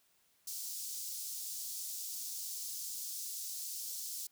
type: high-pass noise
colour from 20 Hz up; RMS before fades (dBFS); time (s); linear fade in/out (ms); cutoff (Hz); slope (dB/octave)
pink; -42; 0.47-4.27; 5; 5100; 24
effects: white hiss -72 dBFS RMS until 4.31 s